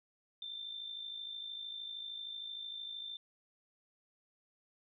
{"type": "tone with amplitude modulation", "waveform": "sine", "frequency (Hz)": 3568, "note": "A7", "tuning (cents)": 23, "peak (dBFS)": -39, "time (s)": [0.42, 3.17], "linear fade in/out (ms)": 2, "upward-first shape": "sine", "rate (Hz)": 53.1, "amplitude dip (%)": 55, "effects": []}